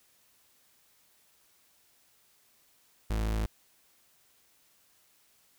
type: tone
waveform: 40% pulse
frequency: 54.1 Hz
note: A1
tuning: 29 cents flat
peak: -27 dBFS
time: 3.1-3.46 s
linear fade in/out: 5 ms
effects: white hiss -66 dBFS RMS until 5.58 s